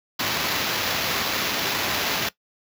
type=noise with sample-and-hold; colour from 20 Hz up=violet; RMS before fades=-25 dBFS; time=0.19-2.29 s; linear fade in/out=5 ms; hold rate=8820 Hz; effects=noise-tail reverb RT60 0.1 s tail -18 dB re dry + high-pass 80 Hz 12 dB/octave